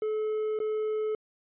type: tone with dropouts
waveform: triangle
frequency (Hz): 431.1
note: A4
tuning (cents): -35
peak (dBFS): -25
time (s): 0.02-1.15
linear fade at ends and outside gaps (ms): 2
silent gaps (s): 0.59-0.601
effects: resampled to 8000 Hz